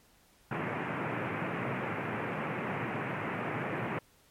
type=band-pass noise; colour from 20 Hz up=pink; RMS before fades=-35 dBFS; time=0.51-3.99 s; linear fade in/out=5 ms; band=110 to 2500 Hz; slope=48 dB/octave; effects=pink hiss -64 dBFS RMS until 4.3 s + MP3 64 kbps